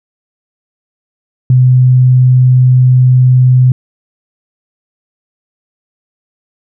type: tone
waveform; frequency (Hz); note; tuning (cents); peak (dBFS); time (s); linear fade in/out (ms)
sine; 127.2; C3; -48; -3; 1.5-3.72; 2
effects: none